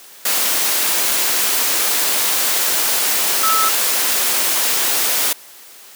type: tone in noise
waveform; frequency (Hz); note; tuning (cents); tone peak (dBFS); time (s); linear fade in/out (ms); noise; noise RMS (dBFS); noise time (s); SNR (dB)
sine; 1304; E6; -19; -15; 3.43-3.69; 5; white; -17; 0.25-5.33; -1
effects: white hiss -41 dBFS RMS until 5.95 s + high-pass 300 Hz 12 dB/octave